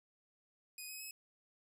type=tone with pitch steps; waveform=10% pulse; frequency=2494 / 2536 / 2571 Hz; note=D#7 / D#7 / E7; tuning=+3 / +32 / -44 cents; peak=-37 dBFS; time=0.78-1.11 s; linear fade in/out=2 ms; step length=110 ms; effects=none